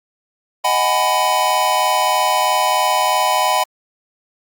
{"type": "chord", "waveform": "square", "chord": "G# minor seventh", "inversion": "second", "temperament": "just", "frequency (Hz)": [623, 747.5, 830.6, 996.7], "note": ["D#5", "F#5", "G#5", "B5"], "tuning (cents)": [2, 17, 0, 16], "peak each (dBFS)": [-23, -20, -22, -18], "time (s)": [0.64, 3.64], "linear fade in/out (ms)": 10, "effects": ["Opus 48 kbps"]}